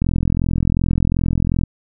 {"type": "click train", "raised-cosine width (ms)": 5, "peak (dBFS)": -5, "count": 70, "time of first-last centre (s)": [0.02, 1.636], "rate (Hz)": 42.7, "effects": []}